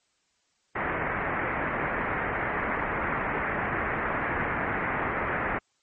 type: low-pass noise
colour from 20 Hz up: white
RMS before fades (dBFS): -29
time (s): 0.75-5.59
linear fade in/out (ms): 10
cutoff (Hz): 2100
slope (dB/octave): 48
effects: white hiss -71 dBFS RMS until 5.82 s + MP3 32 kbps